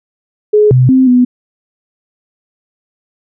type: tone with pitch steps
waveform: sine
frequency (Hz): 421.5 / 127.4 / 260.5 / 248.4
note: G#4 / C3 / C4 / B3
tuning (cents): +26 / -46 / -7 / +10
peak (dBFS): -4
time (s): 0.53-1.25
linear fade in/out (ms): 10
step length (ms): 180
effects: none